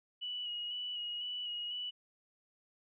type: tone with vibrato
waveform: sine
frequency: 2925 Hz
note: F#7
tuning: 21 cents flat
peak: -37 dBFS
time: 0.21-1.91 s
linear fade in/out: 20 ms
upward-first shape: square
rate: 2 Hz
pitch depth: 20 cents each way
effects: none